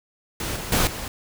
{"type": "noise with level steps", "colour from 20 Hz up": "pink", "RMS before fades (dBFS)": [-28, -32, -20, -32], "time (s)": [0.4, 1.08], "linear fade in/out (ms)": 2, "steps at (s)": [0.56, 0.72, 0.87], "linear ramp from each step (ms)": 2, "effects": []}